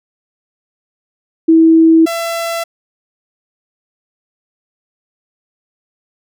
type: tone pair in turn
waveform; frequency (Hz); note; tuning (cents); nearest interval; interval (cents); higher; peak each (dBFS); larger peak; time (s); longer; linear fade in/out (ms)
sine / sawtooth; 324.8 / 671.3; E4 / E5; -26 / +31; octave + minor second; 1257; second; -4 / -13; first; 1.48-2.06 / 2.06-2.64; neither; 10
effects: none